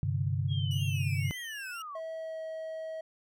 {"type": "chord", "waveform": "sine", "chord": "G suspended fourth", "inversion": "none", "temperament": "just", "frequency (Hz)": [98, 130.67, 147], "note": ["G2", "C3", "D3"], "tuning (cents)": [0, -2, 2], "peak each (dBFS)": [-31, -32, -33], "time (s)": [0.03, 1.31], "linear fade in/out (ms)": 0}
{"type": "linear sweep", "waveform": "sine", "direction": "down", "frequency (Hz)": [3322, 1027], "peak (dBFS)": -39, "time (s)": [0.48, 2], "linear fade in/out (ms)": 50}
{"type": "tone with vibrato", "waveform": "sawtooth", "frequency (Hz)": 2879, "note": "F#7", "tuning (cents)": -48, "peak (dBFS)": -39, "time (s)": [0.71, 1.82], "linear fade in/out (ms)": 2, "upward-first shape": "triangle", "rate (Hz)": 1.8, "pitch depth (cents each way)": 210}
{"type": "tone with pitch glide", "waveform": "triangle", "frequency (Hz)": [647, 640.3], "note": ["E5", "D#5"], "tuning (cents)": [-32, 49], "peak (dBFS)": -34, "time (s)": [1.95, 3.01], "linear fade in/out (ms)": 5, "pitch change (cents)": -19, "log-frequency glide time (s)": [2.12, 2.41]}
{"effects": []}